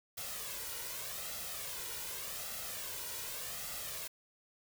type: noise with flanger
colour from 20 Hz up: white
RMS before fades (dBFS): -42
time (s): 0.17-4.08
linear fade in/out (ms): 10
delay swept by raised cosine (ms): 1.5 to 2.08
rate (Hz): 0.85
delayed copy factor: +0.6
effects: none